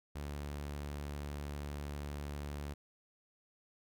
sawtooth tone, 72.5 Hz, D2, 22 cents flat, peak -36 dBFS, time 0.15-2.74 s, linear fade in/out 10 ms, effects none

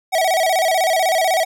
square tone with vibrato, 698.5 Hz, F5, in tune, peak -15 dBFS, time 0.12-1.45 s, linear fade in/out 20 ms, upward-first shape square, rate 16 Hz, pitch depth 130 cents each way, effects none

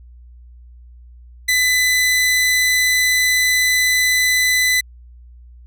sawtooth tone, 2004 Hz, B6, 25 cents sharp, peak -10 dBFS, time 1.48-4.81 s, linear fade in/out 10 ms, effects added 60 Hz sine -39 dBFS peak until 5.66 s

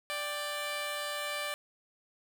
10% pulse tone pair together, 588.4 / 784 Hz, D5 / G5, +3 / 0 cents, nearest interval perfect fourth, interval 497 cents, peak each -26 / -36 dBFS, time 0.1-1.54 s, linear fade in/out 0 ms, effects none

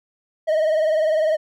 triangle tone with vibrato, 628 Hz, D#5, 16 cents sharp, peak -14 dBFS, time 0.47-1.37 s, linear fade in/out 20 ms, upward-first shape sine, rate 20 Hz, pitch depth 64 cents each way, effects none

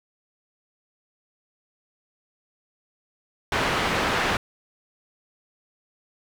white low-pass noise, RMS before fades -24 dBFS, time 3.52-4.37 s, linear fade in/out 2 ms, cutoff 2000 Hz, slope 12 dB/octave, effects none

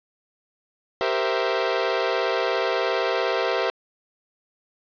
sawtooth chord, C dominant seventh, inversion second, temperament equal with one note detuned, 390 / 466.2 / 523.3 / 659.3 Hz, G4 / Bb4 / C5 / E5, -9 / 0 / 0 / 0 cents, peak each -23 dBFS, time 1.01-3.7 s, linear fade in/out 0 ms, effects resampled to 11025 Hz + 9-bit

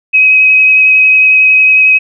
sine tone with vibrato, 2537 Hz, D#7, 33 cents sharp, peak -3 dBFS, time 0.13-1.99 s, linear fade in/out 20 ms, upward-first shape sine, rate 11 Hz, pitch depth 11 cents each way, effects none

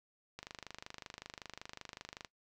click train, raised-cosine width 0.2 ms, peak -27 dBFS, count 48, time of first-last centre 0.39-2.248 s, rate 25.3 Hz, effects noise-tail reverb RT60 0.1 s tail -18 dB re dry

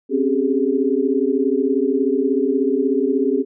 sine tone cluster, 260.6 / 277.2 / 389.6 / 422.4 Hz, C4 / C#4 / G4 / G#4, -7 / 0 / -11 / +29 cents, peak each -21 dBFS, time 0.09-3.45 s, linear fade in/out 50 ms, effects none

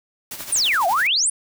white noise with tremolo, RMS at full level -31 dBFS, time 0.31-1.07 s, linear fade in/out 2 ms, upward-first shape sine, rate 12 Hz, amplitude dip 60%
clicks, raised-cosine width 0.5 ms, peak -21 dBFS, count 2, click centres 0.407 / 0.56 s
sine exponential two-way sweep, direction down then up, 9956 to 659.3 to 9956 Hz, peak -16 dBFS, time 0.52-1.3 s, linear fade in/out 5 ms, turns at 0.87 s
effects none

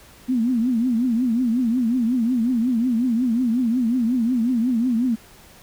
sine tone with vibrato, 240.2 Hz, B3, 48 cents flat, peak -17 dBFS, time 0.28-5.16 s, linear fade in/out 20 ms, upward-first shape triangle, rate 5.5 Hz, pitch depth 170 cents each way, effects pink hiss -48 dBFS RMS until 5.62 s

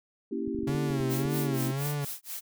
sine chord, A# diminished seventh, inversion none, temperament equal with one note detuned, 233.1 / 277.2 / 328.1 / 392 Hz, A#3 / C#4 / E4 / G4, 0 / 0 / -8 / 0 cents, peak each -35 dBFS, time 0.31-1.72 s, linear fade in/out 10 ms
clicks, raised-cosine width 5 ms, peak -29 dBFS, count 9, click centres 0.477 / 0.548 / 0.589 / 0.634 / 0.694 / 0.75 / 0.904 / 1.004 / 1.254 s
45% pulse tone with vibrato, 138.59 Hz, C#3, in tune, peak -29 dBFS, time 0.67-2.05 s, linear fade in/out 5 ms, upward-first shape sine, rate 1.8 Hz, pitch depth 100 cents each way
blue noise with tremolo, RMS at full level -36 dBFS, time 1.09-2.41 s, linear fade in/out 20 ms, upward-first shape sine, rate 4.2 Hz, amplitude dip 100%
effects none

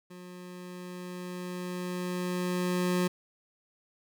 25% pulse tone with level ramp, 180 Hz, F#3, 47 cents flat, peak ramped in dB -41 to -21 dBFS, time 0.1-3.08 s, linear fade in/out 10 ms, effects none

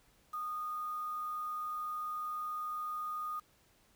sine tone with quantisation, 1231 Hz, D#6, 19 cents flat, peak -36 dBFS, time 0.33-3.4 s, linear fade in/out 10 ms, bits 9, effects pink hiss -68 dBFS RMS until 3.95 s

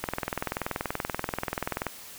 click train, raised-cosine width 0.5 ms, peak -13 dBFS, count 39, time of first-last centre 0.04-1.867 s, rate 20.8 Hz, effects white hiss -45 dBFS RMS until 2.18 s

